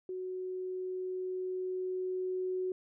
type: tone with level ramp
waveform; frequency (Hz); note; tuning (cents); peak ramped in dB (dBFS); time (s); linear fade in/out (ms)
sine; 370; F#4; 0; -36 to -31; 0.09-2.72; 2
effects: none